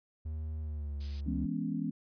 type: tone with pitch glide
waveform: triangle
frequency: 77.78 to 71.32 Hz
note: D#2 to C#2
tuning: 0 to +50 cents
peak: -33 dBFS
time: 0.25-1.46 s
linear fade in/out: 10 ms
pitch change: -150 cents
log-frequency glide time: 0.6-0.97 s
type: noise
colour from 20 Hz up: violet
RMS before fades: -39 dBFS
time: 1-1.21 s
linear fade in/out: 10 ms
type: chord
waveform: sine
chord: C# minor seventh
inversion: first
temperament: equal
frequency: 164.81 / 207.7 / 246.9 / 277.2 Hz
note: E3 / G#3 / B3 / C#4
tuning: 0 / 0 / 0 / 0 cents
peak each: -37 dBFS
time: 1.26-1.91 s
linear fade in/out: 10 ms
effects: resampled to 11025 Hz